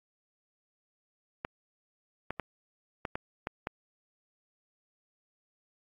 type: clicks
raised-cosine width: 0.5 ms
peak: -18 dBFS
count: 7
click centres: 1.449 / 2.306 / 2.397 / 3.052 / 3.155 / 3.471 / 3.671 s
effects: AAC 64 kbps